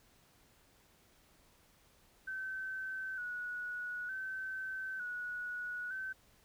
sine tone with vibrato, 1500 Hz, F#6, 23 cents sharp, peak -38 dBFS, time 2.27-6.13 s, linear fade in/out 10 ms, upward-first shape square, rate 0.55 Hz, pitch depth 42 cents each way, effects pink hiss -67 dBFS RMS until 6.44 s

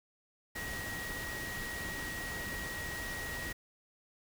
sine tone in noise, 1900 Hz, A#6, 33 cents sharp, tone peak -40 dBFS, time 0.55-3.53 s, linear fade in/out 10 ms, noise pink, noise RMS -42 dBFS, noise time 0.55-3.53 s, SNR -1 dB, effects none

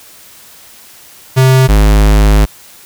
square tone pair in turn, 130.81 / 51.91 Hz, C3 / G#1, 0 / 0 cents, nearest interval octave + major third, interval 1600 cents, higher first, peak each -5 dBFS, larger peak neither, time 1.36-1.68 / 1.68-2.46 s, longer second, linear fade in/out 20 ms, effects white hiss -38 dBFS RMS until 2.85 s

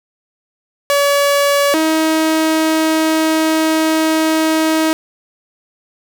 sawtooth tone pair in turn, 568 / 317.5 Hz, C#5 / D#4, +42 / +35 cents, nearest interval minor seventh, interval 1007 cents, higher first, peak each -7 / -8 dBFS, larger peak first, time 0.9-1.74 / 1.74-4.93 s, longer second, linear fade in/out 0 ms, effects none

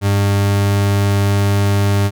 40% pulse tone, 100.4 Hz, G2, 42 cents sharp, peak -11 dBFS, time 0.01-2.11 s, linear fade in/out 50 ms, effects none

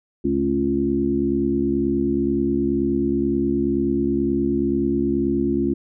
harmonic tone with a mistuned harmonic, 69.4 Hz, C#2, 3 cents sharp, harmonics 1 / 2 / 3 / 4 / 5, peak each -31 / -33 / -24 / -22 / -22 dBFS, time 0.24-5.74 s, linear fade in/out 10 ms, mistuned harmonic 3, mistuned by +60 cents, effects none

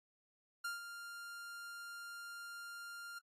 45% pulse tone with ADSR envelope, 1396.9 Hz, F6, in tune, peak -38 dBFS, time 0.64-3.19 s, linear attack 9 ms, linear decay 150 ms, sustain -9 dB, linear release 8 ms, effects AAC 48 kbps

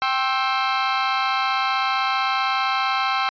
sawtooth chord, C major, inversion second, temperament equal with one note detuned, 784 / 1065.4 / 1318.5 Hz, G5 / C6 / E6, 0 / +31 / 0 cents, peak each -20 dBFS, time 0.02-3.29 s, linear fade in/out 0 ms, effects resampled to 11025 Hz

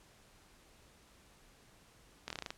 slowing click train, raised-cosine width 0.2 ms, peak -22 dBFS, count 8, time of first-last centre 2.28-2.505 s, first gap 23 ms, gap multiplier 1.11, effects pink hiss -63 dBFS RMS until 2.57 s + low-pass 11000 Hz 12 dB/octave

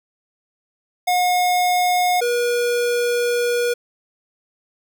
square tone pair in turn, 721 / 481.2 Hz, F#5 / B4, -45 / -45 cents, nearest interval perfect fifth, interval 700 cents, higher first, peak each -16 / -18 dBFS, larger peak first, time 1.07-2.21 / 2.21-3.74 s, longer second, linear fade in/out 10 ms, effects none

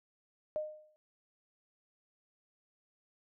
sine tone with exponential decay, 613 Hz, D#5, 26 cents flat, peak -30 dBFS, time 0.56-0.96 s, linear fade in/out 0 ms, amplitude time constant 86 ms, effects none

